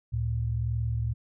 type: tone pair together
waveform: sine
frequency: 71.16 / 113 Hz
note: C#2 / A2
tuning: +46 / +47 cents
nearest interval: minor sixth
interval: 801 cents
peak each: -31 / -27 dBFS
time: 0.12-1.14 s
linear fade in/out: 20 ms
effects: none